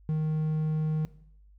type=tone; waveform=triangle; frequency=155.56 Hz; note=D#3; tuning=in tune; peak=-23 dBFS; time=0.09-1.05 s; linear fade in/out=0 ms; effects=noise-tail reverb RT60 0.7 s tail -19 dB re dry + added 50 Hz sine -53 dBFS peak until 1.58 s